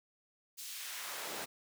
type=noise with high-pass filter sweep; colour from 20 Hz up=pink; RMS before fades=-43 dBFS; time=0.57-1.46 s; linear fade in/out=20 ms; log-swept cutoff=5200 to 250 Hz; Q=0.75; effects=none